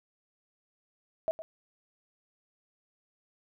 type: tone with echo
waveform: sine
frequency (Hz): 644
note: E5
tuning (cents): -41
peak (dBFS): -25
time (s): 1.28-1.31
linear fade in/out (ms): 0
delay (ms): 110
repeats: 1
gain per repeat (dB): -13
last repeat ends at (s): 1.42
effects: none